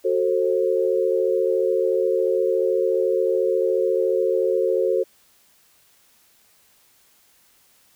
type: chord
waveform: sine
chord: F# diminished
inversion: none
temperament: just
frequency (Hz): 370 / 444 / 532.8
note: F#4 / A4 / C5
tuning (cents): 0 / +16 / +31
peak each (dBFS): -22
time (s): 0.04-5.04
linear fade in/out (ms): 20
effects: white hiss -58 dBFS RMS until 7.95 s